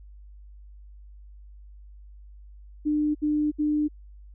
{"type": "tone bursts", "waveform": "sine", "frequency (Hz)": 300, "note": "D4", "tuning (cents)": 37, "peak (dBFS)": -21, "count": 3, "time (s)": [2.85, 3.884], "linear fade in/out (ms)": 20, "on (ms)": 300, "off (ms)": 67, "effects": ["added 50 Hz sine -44 dBFS peak until 4.34 s"]}